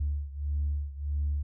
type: beating tone pair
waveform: sine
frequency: 72.1 / 73.7 Hz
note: D2 / D2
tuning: -31 / +7 cents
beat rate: 1.6 Hz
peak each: -29 / -32 dBFS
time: 0-1.43 s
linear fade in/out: 10 ms
effects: tanh soft clip ceiling -22 dBFS